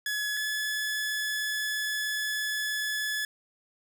sawtooth tone pair in turn, 1697 / 1713.7 Hz, G#6 / A6, +37 / -46 cents, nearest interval unison, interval 17 cents, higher second, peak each -25 dBFS, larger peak neither, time 0.06-0.37 / 0.37-3.25 s, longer second, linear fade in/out 2 ms, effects none

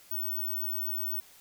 sine tone, 15804 Hz, B9, in tune, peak -30 dBFS, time 0.11-1.2 s, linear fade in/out 2 ms, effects white hiss -56 dBFS RMS until 1.4 s

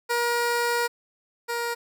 15% pulse tone pair in turn, 475.6 / 471.8 Hz, A#4 / A#4, +35 / +21 cents, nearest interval unison, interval 14 cents, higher first, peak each -16 / -20 dBFS, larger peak first, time 0.09-0.88 / 1.48-1.75 s, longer first, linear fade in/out 20 ms, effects none

